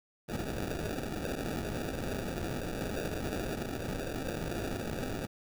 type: noise with sample-and-hold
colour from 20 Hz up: white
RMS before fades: -36 dBFS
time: 0.28-5.27 s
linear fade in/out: 20 ms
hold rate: 1050 Hz
effects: none